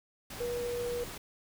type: tone in noise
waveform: sine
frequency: 482 Hz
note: B4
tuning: 42 cents flat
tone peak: -32 dBFS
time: 0.4-1.04 s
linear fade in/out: 5 ms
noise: pink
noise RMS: -43 dBFS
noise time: 0.3-1.18 s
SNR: +8 dB
effects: none